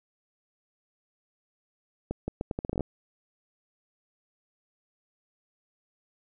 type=accelerating click train; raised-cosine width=2 ms; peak=-17 dBFS; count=12; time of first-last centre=2.11-2.807 s; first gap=170 ms; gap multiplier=0.77; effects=none